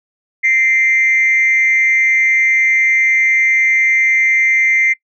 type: tone with amplitude modulation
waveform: sine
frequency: 2088 Hz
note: C7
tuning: 4 cents flat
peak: -6 dBFS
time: 0.43-4.94 s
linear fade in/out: 20 ms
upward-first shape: sine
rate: 250 Hz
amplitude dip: 60%
effects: noise-tail reverb RT60 0.1 s tail -22 dB re dry + tanh soft clip ceiling -4 dBFS